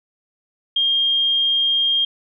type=tone; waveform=sine; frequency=3218 Hz; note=G7; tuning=45 cents sharp; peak=-15 dBFS; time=0.76-2.05 s; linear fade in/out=5 ms; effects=none